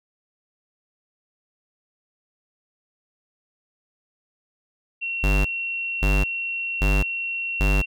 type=tone; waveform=sine; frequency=2728 Hz; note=F7; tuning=41 cents flat; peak=-25 dBFS; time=5.01-7.86 s; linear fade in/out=20 ms
type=tone bursts; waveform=square; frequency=49.19 Hz; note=G1; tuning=7 cents sharp; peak=-18 dBFS; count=4; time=5.23-7.82 s; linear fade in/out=10 ms; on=220 ms; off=570 ms
effects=none